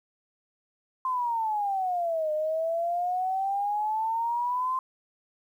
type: exponential two-way sweep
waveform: sine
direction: down then up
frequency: 1046.5 to 608 to 1046.5 Hz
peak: -25 dBFS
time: 1.05-4.79 s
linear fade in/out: 2 ms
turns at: 2.32 s
effects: 10-bit